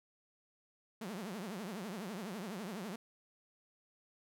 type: tone with vibrato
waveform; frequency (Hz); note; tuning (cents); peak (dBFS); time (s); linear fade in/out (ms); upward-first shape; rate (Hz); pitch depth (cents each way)
sawtooth; 200; G3; +35; -37; 1.01-2.96; 5; triangle; 12; 300
effects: none